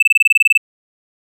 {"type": "tone bursts", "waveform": "triangle", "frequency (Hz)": 2637, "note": "E7", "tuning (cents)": 0, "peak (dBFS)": -5, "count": 12, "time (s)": [0, 0.576], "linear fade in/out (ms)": 5, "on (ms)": 26, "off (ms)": 24, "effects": []}